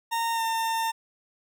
40% pulse tone with pitch glide, 921 to 905.2 Hz, A#5 to A5, -21 to +49 cents, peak -24 dBFS, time 0.11-0.92 s, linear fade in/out 20 ms, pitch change -30 cents, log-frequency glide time 0.33-0.42 s, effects none

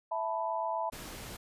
sine chord, E suspended fourth, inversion none, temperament equal, 659.3 / 880 / 987.8 Hz, E5 / A5 / B5, 0 / 0 / 0 cents, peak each -35 dBFS, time 0.11-0.9 s, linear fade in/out 10 ms
pink noise, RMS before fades -44 dBFS, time 0.92-1.37 s, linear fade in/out 10 ms
effects resampled to 32000 Hz

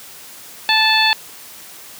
harmonic tone, 876 Hz, A5, 8 cents flat, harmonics 1 / 2 / 3 / 4 / 5, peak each -18 / -18 / -18 / -18 / -18 dBFS, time 0.69-1.13 s, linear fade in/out 0 ms, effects white hiss -38 dBFS RMS until 1.99 s + high-pass 100 Hz 12 dB/octave

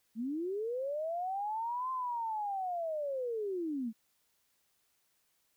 sine linear two-way sweep, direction up then down, 211.7 to 1046.5 to 211.7 Hz, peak -33 dBFS, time 0.15-3.93 s, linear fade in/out 50 ms, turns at 1.91 s, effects white hiss -75 dBFS RMS until 5.56 s

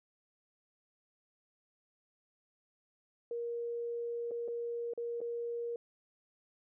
sine tone with dropouts, 471.2 Hz, A#4, 19 cents sharp, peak -35 dBFS, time 3.31-5.76 s, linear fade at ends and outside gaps 2 ms, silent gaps 4.31-4.315 / 4.479-4.483 / 4.936-4.976 / 5.205-5.214 s, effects none

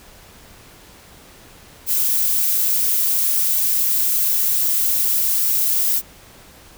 violet noise, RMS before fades -18 dBFS, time 1.86-6.02 s, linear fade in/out 50 ms, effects pink hiss -45 dBFS RMS until 6.77 s

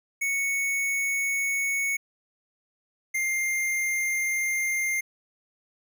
square tone pair in turn, 2217 / 2107 Hz, C#7 / C7, 0 / +12 cents, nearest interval minor second, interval 88 cents, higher first, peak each -25 dBFS, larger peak neither, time 0.21-1.97 / 3.14-5.01 s, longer second, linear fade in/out 10 ms, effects none

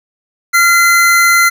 square tone pair together, 1385.3 / 2045 Hz, F6 / C7, -14 / -40 cents, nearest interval perfect fifth, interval 674 cents, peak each -10 dBFS, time 0.53-1.5 s, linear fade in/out 20 ms, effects none

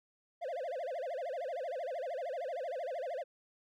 triangle tone with vibrato, 594 Hz, D5, 20 cents sharp, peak -34 dBFS, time 0.41-3.24 s, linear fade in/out 20 ms, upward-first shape sine, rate 13 Hz, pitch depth 300 cents each way, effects none

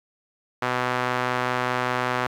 sawtooth tone with band-pass filter, 125.1 Hz, B2, 23 cents sharp, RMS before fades -25 dBFS, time 0.62-2.27 s, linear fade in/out 5 ms, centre 1300 Hz, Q 1.1, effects 8-bit

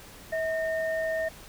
sine tone pair together, 644 / 1830 Hz, E5 / A#6, -41 / -32 cents, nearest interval octave + tritone, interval 1809 cents, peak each -27 / -33 dBFS, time 0.32-1.29 s, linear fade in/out 10 ms, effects pink hiss -48 dBFS RMS until 1.48 s

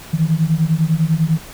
sine beating tone pair, 155.56 / 165.56 Hz, D#3 / E3, 0 / +8 cents, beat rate 10 Hz, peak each -16 dBFS, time 0.13-1.39 s, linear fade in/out 10 ms, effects pink hiss -37 dBFS RMS until 1.53 s

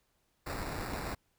pink noise with sample-and-hold, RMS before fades -38 dBFS, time 0.46-1.15 s, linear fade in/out 10 ms, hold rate 3150 Hz, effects pink hiss -75 dBFS RMS until 1.38 s

